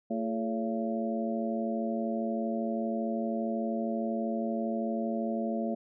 harmonic tone with a mistuned harmonic, 112.7 Hz, A2, 42 cents sharp, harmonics 2 / 3 / 4 / 5 / 6, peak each -31 / -39 / -40 / -37 / -36 dBFS, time 0.1-5.75 s, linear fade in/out 10 ms, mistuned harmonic 4, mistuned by -110 cents, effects none

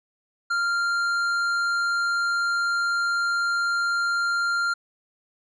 triangle tone with tanh clipping, 1392 Hz, F6, 6 cents flat, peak -23 dBFS, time 0.5-4.74 s, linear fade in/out 10 ms, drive 14 dB, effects resampled to 22050 Hz

